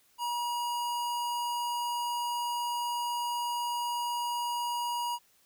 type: tone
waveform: square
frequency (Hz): 958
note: A#5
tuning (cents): +47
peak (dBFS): -31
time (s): 0.18-5.19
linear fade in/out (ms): 50
effects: white hiss -66 dBFS RMS until 5.45 s